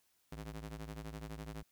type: ring-modulated tone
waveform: sawtooth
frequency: 107.9 Hz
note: A2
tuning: 33 cents flat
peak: -37 dBFS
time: 0.32-1.63 s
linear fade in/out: 5 ms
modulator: 48 Hz
effects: white hiss -75 dBFS RMS until 1.71 s